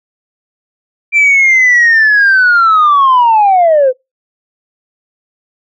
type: linear sweep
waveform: sine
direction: down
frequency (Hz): 2362 to 493.9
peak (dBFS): -3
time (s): 1.12-3.93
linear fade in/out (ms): 50
effects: noise-tail reverb RT60 0.2 s tail -25 dB re dry + tanh soft clip ceiling -2 dBFS